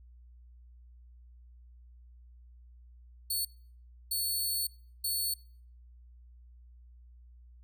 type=tone bursts at uneven times; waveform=10% pulse; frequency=4427 Hz; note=C#8; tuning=3 cents flat; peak=-23 dBFS; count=3; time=3.3-3.45 / 4.11-4.67 / 5.04-5.34 s; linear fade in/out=5 ms; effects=noise-tail reverb RT60 0.5 s tail -22 dB re dry + added 60 Hz sine -52 dBFS peak until 7.63 s